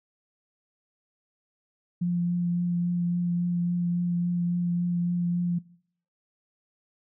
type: tone with vibrato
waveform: sine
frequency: 174.61 Hz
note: F3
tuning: in tune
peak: -23 dBFS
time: 2.01-5.59 s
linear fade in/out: 10 ms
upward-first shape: triangle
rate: 3.6 Hz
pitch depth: 14 cents each way
effects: noise-tail reverb RT60 0.6 s tail -21 dB re dry